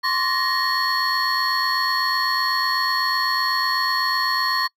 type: tone cluster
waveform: triangle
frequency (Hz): 1046 / 1134 / 1739 / 1862 / 4369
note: C6 / C#6 / A6 / A#6 / C#8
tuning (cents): -1 / +39 / -21 / -2 / -26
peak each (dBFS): -22 / -25 / -31 / -23 / -22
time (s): 0.03-4.68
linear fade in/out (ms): 20
effects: noise-tail reverb RT60 0.1 s tail -25 dB re dry + tanh soft clip ceiling -9 dBFS